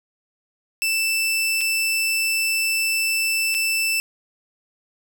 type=tone with dropouts; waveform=sawtooth; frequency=2653 Hz; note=E7; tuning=10 cents sharp; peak=-16 dBFS; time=0.82-4 s; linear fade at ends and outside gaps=0 ms; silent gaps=1.609-1.613 / 3.543-3.548 s; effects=none